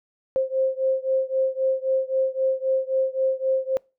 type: beating tone pair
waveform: sine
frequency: 526 / 529.8 Hz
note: C5 / C5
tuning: +9 / +22 cents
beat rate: 3.8 Hz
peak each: -23 / -24 dBFS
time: 0.36-3.77 s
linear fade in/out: 0 ms
effects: noise-tail reverb RT60 0.3 s tail -26 dB re dry